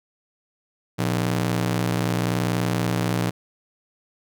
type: ring-modulated tone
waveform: sawtooth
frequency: 144.6 Hz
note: D3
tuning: 27 cents flat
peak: -14 dBFS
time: 0.98-3.31 s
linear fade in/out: 20 ms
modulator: 30.4 Hz
effects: none